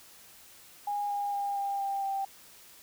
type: tone with pitch steps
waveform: sine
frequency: 819 / 811.9 / 804.9 / 798 / 791.1 / 784.3 Hz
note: G#5 / G#5 / G5 / G5 / G5 / G5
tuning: -24 / -39 / +46 / +31 / +16 / +1 cents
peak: -29 dBFS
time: 0.87-2.25 s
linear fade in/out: 5 ms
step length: 230 ms
effects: white hiss -54 dBFS RMS until 2.82 s